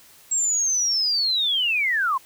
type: linear sweep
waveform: sine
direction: down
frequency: 7640 to 992 Hz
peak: -19 dBFS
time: 0.31-2.18 s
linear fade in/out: 10 ms
effects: white hiss -51 dBFS RMS until 2.25 s